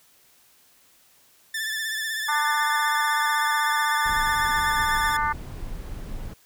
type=tone with vibrato; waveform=sawtooth; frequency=1760 Hz; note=A6; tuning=in tune; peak=-23 dBFS; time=1.54-5.17 s; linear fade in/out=5 ms; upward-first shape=sine; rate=16 Hz; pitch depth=42 cents each way
type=harmonic tone; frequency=297.4 Hz; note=D4; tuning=22 cents sharp; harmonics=3 / 4 / 5 / 6 / 7; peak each=-25 / -26 / -29 / -32 / -35 dBFS; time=2.28-5.33 s; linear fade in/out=10 ms
type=noise; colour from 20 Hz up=brown; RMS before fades=-34 dBFS; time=4.05-6.34 s; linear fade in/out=10 ms
effects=white hiss -58 dBFS RMS until 6.45 s